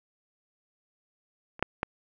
clicks, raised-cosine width 0.5 ms, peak -28 / -8 / -12 dBFS, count 3, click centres 1.594 / 1.626 / 1.831 s, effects none

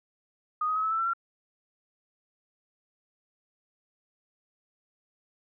sine tone with pitch steps, 1237 / 1257.9 / 1279.1 / 1300.8 / 1322.7 / 1345.1 / 1367.8 Hz, D#6 / D#6 / D#6 / E6 / E6 / E6 / F6, -10 / +19 / +47 / -23 / +5 / +35 / -36 cents, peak -25 dBFS, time 0.61-1.135 s, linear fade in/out 5 ms, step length 75 ms, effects none

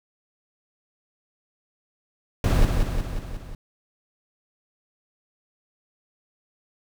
brown noise with echo, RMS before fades -18 dBFS, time 2.44-2.65 s, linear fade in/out 2 ms, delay 180 ms, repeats 5, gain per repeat -4 dB, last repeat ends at 3.55 s, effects none

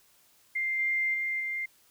sine tone with level steps, 2099 Hz, C7, 5 cents sharp, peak -27 / -25 / -28 / -30 dBFS, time 0.55-1.66 s, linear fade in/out 10 ms, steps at 0.79 / 1.14 / 1.4 s, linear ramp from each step 2 ms, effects white hiss -63 dBFS RMS until 1.9 s

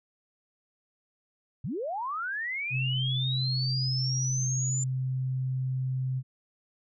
sine linear sweep, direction up, 98 to 7180 Hz, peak -30 dBFS, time 1.64-4.84 s, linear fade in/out 5 ms
sine tone, 130 Hz, C3, 11 cents flat, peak -27 dBFS, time 2.7-6.23 s, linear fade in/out 50 ms
effects none

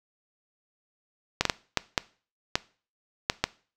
clicks, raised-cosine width 0.2 ms, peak -4 dBFS, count 8, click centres 1.41 / 1.453 / 1.498 / 1.773 / 1.978 / 2.555 / 3.299 / 3.44 s, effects noise-tail reverb RT60 0.4 s tail -20 dB re dry

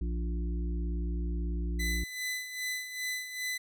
harmonic tone, 58.27 Hz, A#1, in tune, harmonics 1 / 3 / 5 / 6, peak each -30 / -40 / -44 / -46 dBFS, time 0.01-2.04 s, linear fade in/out 5 ms
sawtooth tone with tremolo, 2006 Hz, B6, 26 cents sharp, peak -28 dBFS, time 1.79-3.58 s, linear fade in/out 10 ms, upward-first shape sine, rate 2.5 Hz, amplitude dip 65%
effects none

